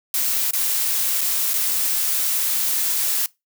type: noise with dropouts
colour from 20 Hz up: blue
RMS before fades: -21 dBFS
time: 0.14-3.26 s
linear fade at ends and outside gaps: 1 ms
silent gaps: 0.508-0.534 / 1.209-1.214 / 1.535-1.539 s
effects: noise-tail reverb RT60 0.2 s tail -22 dB re dry